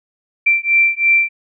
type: beating tone pair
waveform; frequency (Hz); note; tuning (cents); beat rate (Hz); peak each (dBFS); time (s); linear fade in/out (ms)
sine; 2349 / 2352; D7 / D7; 0 / +2; 3; -14; 0.46-1.29; 10
effects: none